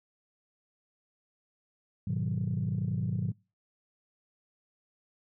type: chord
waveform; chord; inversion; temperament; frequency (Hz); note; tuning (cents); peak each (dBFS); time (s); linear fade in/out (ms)
sine; G# minor seventh; none; equal; 103.83 / 123.47 / 155.56 / 185; G#2 / B2 / D#3 / F#3; 0 / 0 / 0 / 0; -33; 2.07-3.32; 5
effects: noise-tail reverb RT60 0.3 s tail -24 dB re dry + tanh soft clip ceiling -22 dBFS